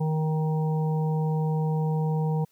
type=harmonic tone; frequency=156.5 Hz; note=D#3; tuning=10 cents sharp; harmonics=1 / 3 / 5 / 6; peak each=-23 / -33 / -37 / -39 dBFS; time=0-2.45 s; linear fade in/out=10 ms; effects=white hiss -67 dBFS RMS until 2.51 s